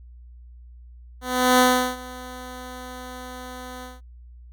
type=tone with ADSR envelope; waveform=10% pulse; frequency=252.1 Hz; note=B3; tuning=36 cents sharp; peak=-5 dBFS; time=1.21-4.01 s; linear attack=380 ms; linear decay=370 ms; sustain=-22 dB; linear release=180 ms; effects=added 60 Hz sine -42 dBFS peak until 4.52 s